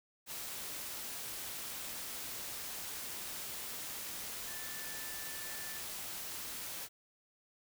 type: tone in noise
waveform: sine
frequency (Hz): 1760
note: A6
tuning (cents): 0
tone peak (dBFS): -50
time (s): 4.45-5.82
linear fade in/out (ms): 50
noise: white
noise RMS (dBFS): -43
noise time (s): 0.26-6.89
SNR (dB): -10
effects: none